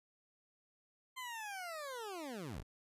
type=linear sweep; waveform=20% pulse; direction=down; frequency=1046.5 to 30.2 Hz; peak=-38 dBFS; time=1.16-2.63 s; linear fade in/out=20 ms; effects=resampled to 32000 Hz